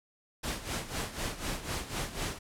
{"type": "noise with tremolo", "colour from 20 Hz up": "pink", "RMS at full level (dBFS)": -33, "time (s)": [0.43, 2.39], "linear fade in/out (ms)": 10, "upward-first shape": "sine", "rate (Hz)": 4, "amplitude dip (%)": 75, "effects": ["low-pass 11000 Hz 12 dB/octave"]}